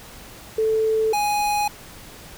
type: tone pair in turn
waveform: sine / square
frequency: 440 / 830.6 Hz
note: A4 / G#5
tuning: 0 / 0 cents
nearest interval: major seventh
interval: 1100 cents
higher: second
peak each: -17 / -20 dBFS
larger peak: first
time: 0.58-1.13 / 1.13-1.68 s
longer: neither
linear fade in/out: 5 ms
effects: pink hiss -42 dBFS RMS until 2.37 s